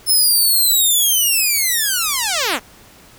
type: linear sweep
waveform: 5% pulse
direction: down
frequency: 5274 to 184.4 Hz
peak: -5 dBFS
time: 0.06-2.6 s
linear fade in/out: 50 ms
effects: pink hiss -45 dBFS RMS until 3.18 s